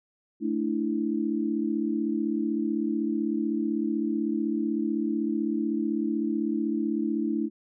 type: chord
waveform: sine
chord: A suspended fourth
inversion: none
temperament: equal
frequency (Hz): 220 / 293.7 / 329.6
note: A3 / D4 / E4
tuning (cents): 0 / 0 / 0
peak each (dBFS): -29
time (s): 0.4-7.5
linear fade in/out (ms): 50
effects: none